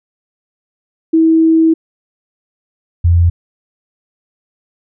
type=tone pair in turn; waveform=sine; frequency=323.5 / 85.68 Hz; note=E4 / F2; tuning=-32 / -33 cents; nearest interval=octave + major seventh; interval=2301 cents; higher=first; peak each=-6 dBFS; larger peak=neither; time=1.13-1.74 / 3.04-3.3 s; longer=first; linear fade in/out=10 ms; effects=none